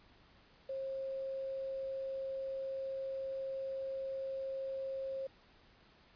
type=tone with quantisation; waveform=sine; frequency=536 Hz; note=C5; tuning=42 cents sharp; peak=-37 dBFS; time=0.69-5.27 s; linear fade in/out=5 ms; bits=10; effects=pink hiss -64 dBFS RMS until 6.15 s + resampled to 11025 Hz